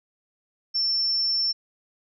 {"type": "tone", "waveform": "sine", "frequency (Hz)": 5390, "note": "E8", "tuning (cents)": 38, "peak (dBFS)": -21, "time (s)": [0.74, 1.53], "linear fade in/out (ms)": 20, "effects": []}